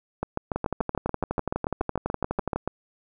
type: two click trains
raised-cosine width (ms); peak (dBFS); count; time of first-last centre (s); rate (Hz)
1; -12 / -12; 18 / 25; 0.23-2.676 / 0.56-2.56; 6.95 / 12
effects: none